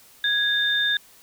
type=tone pair together; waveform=sine; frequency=1661.2 / 3619 Hz; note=G#6 / A7; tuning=0 / +48 cents; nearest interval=octave + minor second; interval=1348 cents; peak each=-22 dBFS; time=0.24-0.97 s; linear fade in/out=2 ms; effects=white hiss -52 dBFS RMS until 1.22 s